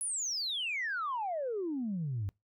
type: exponential sweep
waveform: sine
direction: down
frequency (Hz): 10580 to 92.5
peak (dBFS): -31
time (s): 0.01-2.29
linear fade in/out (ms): 0
effects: noise-tail reverb RT60 0.2 s tail -25 dB re dry + tanh soft clip ceiling -28 dBFS